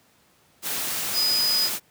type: tone in noise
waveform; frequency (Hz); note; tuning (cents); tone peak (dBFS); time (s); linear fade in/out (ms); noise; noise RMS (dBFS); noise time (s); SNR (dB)
sine; 4978; D#8; 0; -20; 1.13-1.7; 50; white; -28; 0.62-1.8; +5
effects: pink hiss -60 dBFS RMS until 1.9 s + high-pass 100 Hz 12 dB/octave